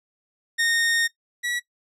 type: tone pair in turn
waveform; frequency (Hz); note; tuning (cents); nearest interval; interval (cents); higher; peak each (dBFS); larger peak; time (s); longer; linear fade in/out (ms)
sawtooth; 1845 / 1934; A#6 / B6; -18 / -37; minor second; 81; second; -16 / -21; first; 0.58-1.08 / 1.43-1.6; first; 20
effects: noise-tail reverb RT60 0.1 s tail -17 dB re dry + low-pass 10000 Hz 12 dB/octave